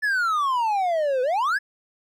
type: exponential two-way sweep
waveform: triangle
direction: down then up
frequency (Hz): 1760 to 493.9 to 1760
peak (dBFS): -18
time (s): 0.02-1.59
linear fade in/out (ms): 20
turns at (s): 1.22
effects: none